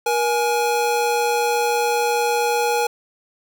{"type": "tone pair together", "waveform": "square", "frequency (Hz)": [475.7, 835.2], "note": ["A#4", "G#5"], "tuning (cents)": [35, 10], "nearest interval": "minor seventh", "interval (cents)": 975, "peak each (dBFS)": -21, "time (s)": [0.06, 2.87], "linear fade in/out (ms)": 5, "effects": []}